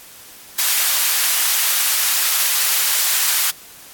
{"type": "high-pass noise", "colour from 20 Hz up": "white", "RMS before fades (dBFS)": -17, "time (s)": [0.58, 3.51], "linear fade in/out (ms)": 10, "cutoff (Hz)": 1100, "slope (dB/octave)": 12, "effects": ["white hiss -41 dBFS RMS until 3.93 s", "AAC 64 kbps"]}